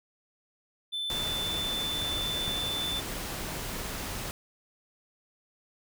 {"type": "tone", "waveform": "triangle", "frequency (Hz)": 3525, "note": "A7", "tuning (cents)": 2, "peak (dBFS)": -29, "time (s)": [0.92, 3.01], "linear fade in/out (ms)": 20}
{"type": "noise", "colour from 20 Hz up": "pink", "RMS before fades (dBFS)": -36, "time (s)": [1.1, 4.31], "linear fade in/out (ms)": 0}
{"type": "click", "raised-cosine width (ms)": 5, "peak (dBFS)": -24, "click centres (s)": 2.48}
{"effects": []}